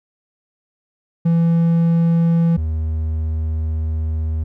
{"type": "tone pair in turn", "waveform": "triangle", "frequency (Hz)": [167.3, 78.96], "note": ["E3", "D#2"], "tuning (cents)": [26, 26], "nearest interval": "octave + minor second", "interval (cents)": 1300, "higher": "first", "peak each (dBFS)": [-10, -16], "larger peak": "first", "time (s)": [[1.25, 2.57], [2.57, 4.44]], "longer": "second", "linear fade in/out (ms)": 10, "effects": []}